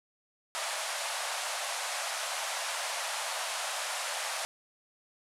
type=band-pass noise; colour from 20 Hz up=pink; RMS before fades=-35 dBFS; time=0.55-4.45 s; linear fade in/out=0 ms; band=590 to 11000 Hz; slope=48 dB/octave; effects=none